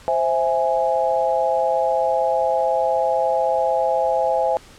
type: chord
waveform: sine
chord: C augmented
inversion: none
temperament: equal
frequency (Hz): 523.3 / 659.3 / 830.6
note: C5 / E5 / G#5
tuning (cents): 0 / 0 / 0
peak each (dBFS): -21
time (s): 0.08-4.57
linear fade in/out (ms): 0
effects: pink hiss -46 dBFS RMS until 4.78 s + low-pass 9000 Hz 12 dB/octave